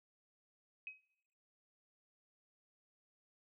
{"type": "tone with exponential decay", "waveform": "sine", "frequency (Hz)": 2537, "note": "D#7", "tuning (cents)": 33, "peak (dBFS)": -40, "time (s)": [0.87, 1.02], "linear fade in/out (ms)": 1, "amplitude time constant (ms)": 32, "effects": ["noise-tail reverb RT60 0.9 s tail -23 dB re dry"]}